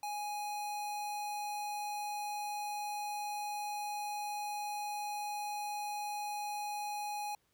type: tone with notch filter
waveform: square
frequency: 830.6 Hz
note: G#5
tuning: in tune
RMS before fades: -39 dBFS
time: 0.03-7.35 s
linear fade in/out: 2 ms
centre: 1700 Hz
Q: 1.5
effects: pink hiss -75 dBFS RMS until 7.53 s + high-pass 60 Hz 12 dB/octave